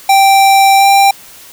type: tone with pitch glide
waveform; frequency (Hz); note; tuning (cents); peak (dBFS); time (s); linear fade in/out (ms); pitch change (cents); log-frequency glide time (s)
square; 783 to 790.7; G5 to G5; -2 to +15; -5; 0.09-1.11; 5; +17; 0.77-0.87
effects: white hiss -36 dBFS RMS until 1.52 s